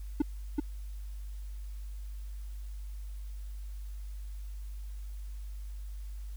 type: tone with echo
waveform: triangle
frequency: 293.7 Hz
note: D4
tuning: in tune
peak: -20 dBFS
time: 0.2-0.22 s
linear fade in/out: 5 ms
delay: 380 ms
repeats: 1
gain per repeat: -3 dB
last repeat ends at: 0.6 s
effects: added 50 Hz sine -38 dBFS peak until 6.36 s + white hiss -62 dBFS RMS until 6.36 s